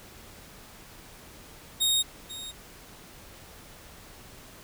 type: tone with echo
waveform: sawtooth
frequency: 3729 Hz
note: A#7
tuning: in tune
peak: -19 dBFS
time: 1.8-2.03 s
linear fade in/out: 20 ms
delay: 490 ms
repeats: 1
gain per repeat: -15 dB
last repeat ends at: 2.52 s
effects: pink hiss -49 dBFS RMS until 4.63 s

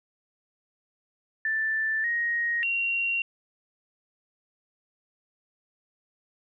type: tone with pitch steps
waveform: sine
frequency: 1766 / 1877 / 2752 Hz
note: A6 / A#6 / F7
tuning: +6 / +11 / -26 cents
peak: -24 dBFS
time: 1.45-3.22 s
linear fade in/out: 2 ms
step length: 590 ms
effects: none

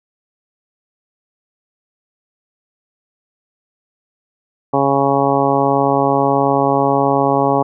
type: harmonic tone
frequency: 138.59 Hz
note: C#3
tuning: in tune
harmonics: 1 / 2 / 3 / 4 / 5 / 6 / 7 / 8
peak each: -23 / -19 / -19 / -19 / -20 / -18 / -23 / -22 dBFS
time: 4.73-7.63 s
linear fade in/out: 10 ms
effects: none

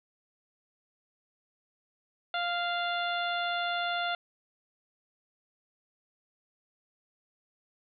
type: harmonic tone with a mistuned harmonic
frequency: 698.5 Hz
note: F5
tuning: in tune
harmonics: 1 / 2 / 3 / 4 / 5 / 6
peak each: -32 / -33 / -41 / -40 / -37 / -47 dBFS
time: 2.34-4.15 s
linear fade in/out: 2 ms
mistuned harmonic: 3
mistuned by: -19 cents
effects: none

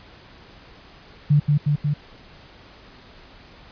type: tone with echo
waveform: sine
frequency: 146.8 Hz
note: D3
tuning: in tune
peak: -12 dBFS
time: 1.3-1.4 s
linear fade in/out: 10 ms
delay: 180 ms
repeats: 3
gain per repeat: -2 dB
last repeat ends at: 1.94 s
effects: pink hiss -47 dBFS RMS until 3.71 s + resampled to 11025 Hz

